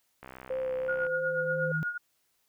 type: click train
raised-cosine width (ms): 0.5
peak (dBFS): -29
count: 55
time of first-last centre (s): 0.23-1.066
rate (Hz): 64.6
type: tone with exponential growth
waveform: sine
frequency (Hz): 157.6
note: D#3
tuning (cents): +23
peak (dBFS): -28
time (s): 0.49-1.83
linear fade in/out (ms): 0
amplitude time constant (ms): 290
type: tone with vibrato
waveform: sine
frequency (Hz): 518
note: C5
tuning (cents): -17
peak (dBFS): -29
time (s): 0.5-1.72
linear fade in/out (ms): 5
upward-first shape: triangle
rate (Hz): 3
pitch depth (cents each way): 17
type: tone with tremolo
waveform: sine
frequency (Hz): 1436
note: F6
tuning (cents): +48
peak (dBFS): -27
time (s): 0.88-1.98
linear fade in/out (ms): 10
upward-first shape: triangle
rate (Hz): 8.3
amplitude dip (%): 80
effects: white hiss -73 dBFS RMS until 2.48 s